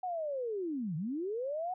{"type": "linear two-way sweep", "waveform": "sine", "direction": "down then up", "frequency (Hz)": [752, 145.9, 752], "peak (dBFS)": -33, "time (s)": [0.03, 1.74], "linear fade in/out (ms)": 5, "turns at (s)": 0.96, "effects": []}